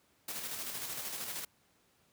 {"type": "noise with tremolo", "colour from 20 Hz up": "white", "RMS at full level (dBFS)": -39, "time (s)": [0.28, 1.45], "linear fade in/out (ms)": 5, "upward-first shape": "square", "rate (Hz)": 13, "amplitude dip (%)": 35, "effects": ["pink hiss -70 dBFS RMS until 2.12 s", "high-pass 80 Hz 12 dB/octave"]}